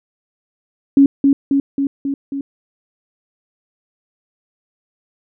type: tone with echo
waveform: sine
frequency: 277.2 Hz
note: C#4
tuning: in tune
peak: -5 dBFS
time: 0.97-1.06 s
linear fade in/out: 2 ms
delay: 270 ms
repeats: 5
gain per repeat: -3 dB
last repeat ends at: 2.41 s
effects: none